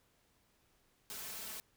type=noise with comb filter; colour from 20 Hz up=white; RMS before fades=-45 dBFS; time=1.1-1.6 s; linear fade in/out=0 ms; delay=4.6 ms; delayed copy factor=+0.55; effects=pink hiss -73 dBFS RMS until 1.76 s